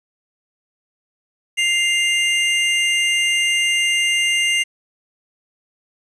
square tone pair together, 2093 / 2807 Hz, C7 / F7, 0 / +8 cents, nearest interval perfect fourth, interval 508 cents, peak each -19 dBFS, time 1.57-4.64 s, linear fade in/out 20 ms, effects resampled to 22050 Hz + 8-bit

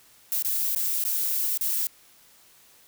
violet noise with dropouts, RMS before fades -26 dBFS, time 0.32-1.87 s, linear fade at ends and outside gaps 1 ms, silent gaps 0.424-0.447 / 0.75-0.76 / 1.04-1.05 / 1.575-1.61 s, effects white hiss -56 dBFS RMS until 2.87 s

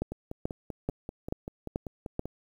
two click trains, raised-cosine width 2 ms, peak -16 / -23 dBFS, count 6 / 12, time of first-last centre 0.02-2.194 / 0.12-2.256 s, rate 2.3 / 5.15 Hz, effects 9-bit

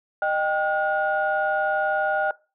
sine tone cluster, 616 / 784 / 1439 Hz, D#5 / G5 / F#6, -17 / 0 / -49 cents, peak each -24 dBFS, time 0.22-2.31 s, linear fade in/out 2 ms, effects noise-tail reverb RT60 0.3 s tail -21 dB re dry + tanh soft clip ceiling -12 dBFS

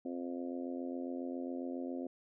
harmonic tone, 87.31 Hz, F2, in tune, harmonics 3 / 4 / 5 / 6 / 7 / 8, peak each -39 / -44 / -52 / -47 / -50 / -53 dBFS, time 0.05-2.07 s, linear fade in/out 5 ms, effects none

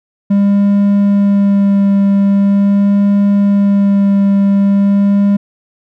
triangle tone with vibrato, 200 Hz, G3, 35 cents sharp, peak -5 dBFS, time 0.3-5.37 s, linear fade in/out 10 ms, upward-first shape sine, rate 0.43 Hz, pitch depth 13 cents each way, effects none

